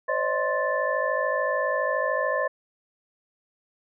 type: tone cluster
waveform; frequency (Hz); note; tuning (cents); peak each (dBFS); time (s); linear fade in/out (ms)
sine; 520 / 574 / 627 / 1052 / 1756; C5 / D5 / D#5 / C6 / A6; -11 / -40 / +13 / +9 / -4; -29; 0.08-2.48; 10
effects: none